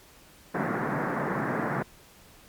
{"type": "band-pass noise", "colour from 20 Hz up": "pink", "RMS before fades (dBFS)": -29, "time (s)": [0.54, 1.83], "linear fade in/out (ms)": 10, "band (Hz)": [130, 1900], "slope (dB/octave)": 48, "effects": ["pink hiss -54 dBFS RMS until 2.48 s", "MP3 96 kbps"]}